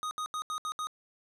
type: tone bursts at uneven times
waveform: square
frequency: 1244.5 Hz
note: D#6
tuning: in tune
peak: -33 dBFS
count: 6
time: 0.03-0.11 / 0.18-0.26 / 0.34-0.42 / 0.5-0.58 / 0.65-0.72 / 0.79-0.87 s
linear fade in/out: 0 ms
effects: low-pass 10000 Hz 12 dB/octave